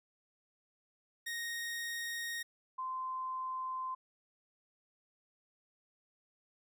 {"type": "tone pair in turn", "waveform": ["sawtooth", "sine"], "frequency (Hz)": [1864.7, 1036], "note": ["A#6", "C6"], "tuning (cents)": [0, -17], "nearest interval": "minor seventh", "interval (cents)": 1017, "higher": "first", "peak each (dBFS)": [-34, -36], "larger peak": "first", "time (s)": [[1.26, 2.43], [2.78, 3.95]], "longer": "neither", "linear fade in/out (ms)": 10, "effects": []}